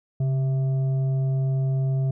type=tone with frequency modulation; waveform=sine; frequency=135.4 Hz; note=C#3; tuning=40 cents flat; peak=-20 dBFS; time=0.2-2.11 s; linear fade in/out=5 ms; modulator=527 Hz; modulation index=0.22; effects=none